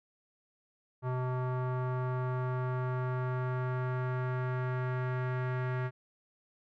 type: tone with low-pass filter sweep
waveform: square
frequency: 127.1 Hz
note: C3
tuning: 50 cents flat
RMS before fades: -33 dBFS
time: 1.02-5.91 s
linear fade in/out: 50 ms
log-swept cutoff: 1100 to 1700 Hz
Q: 2.1
effects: none